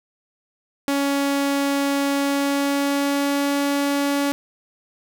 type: tone with pitch glide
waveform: sawtooth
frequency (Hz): 280 to 282.9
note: C#4 to C#4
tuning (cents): +18 to +35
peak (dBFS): -15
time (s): 0.88-4.32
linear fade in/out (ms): 0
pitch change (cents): +17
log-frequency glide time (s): 2.13-3.58
effects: none